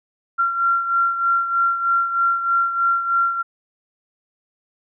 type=beating tone pair; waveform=sine; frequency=1372 / 1375.2 Hz; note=F6 / F6; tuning=-31 / -27 cents; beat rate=3.2 Hz; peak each=-17 / -24 dBFS; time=0.38-3.43 s; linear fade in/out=20 ms; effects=none